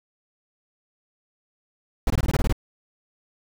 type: noise bursts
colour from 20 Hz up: brown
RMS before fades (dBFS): -20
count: 9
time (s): 2.07-2.526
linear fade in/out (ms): 2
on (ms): 32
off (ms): 21
effects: none